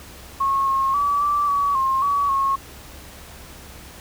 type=tone with pitch steps; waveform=sine; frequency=1091 / 1080 / 1147 / 1165 / 1135 / 1066 / 1134 / 1090 Hz; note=C#6 / C#6 / D6 / D6 / C#6 / C6 / C#6 / C#6; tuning=-28 / -45 / -41 / -14 / +41 / +32 / +39 / -29 cents; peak=-17 dBFS; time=0.4-2.56 s; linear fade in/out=10 ms; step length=270 ms; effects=added 68 Hz sine -45 dBFS peak until 4 s + pink hiss -42 dBFS RMS until 4 s